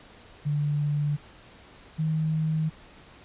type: tone pair in turn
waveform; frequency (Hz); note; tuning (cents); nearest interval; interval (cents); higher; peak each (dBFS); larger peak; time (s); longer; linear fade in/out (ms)
sine; 146.83 / 157.28; D3 / D#3; 0 / +19; minor second; 119; second; -23; neither; 0.45-1.17 / 1.98-2.7; neither; 20
effects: pink hiss -51 dBFS RMS until 3.24 s + resampled to 8000 Hz